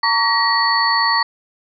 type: tone cluster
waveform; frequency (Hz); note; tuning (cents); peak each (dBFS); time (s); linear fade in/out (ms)
sine; 914 / 1133 / 1903 / 4448; A#5 / C#6 / A#6 / C#8; -34 / +37 / +35 / +5; -19; 0.03-1.23; 5
effects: none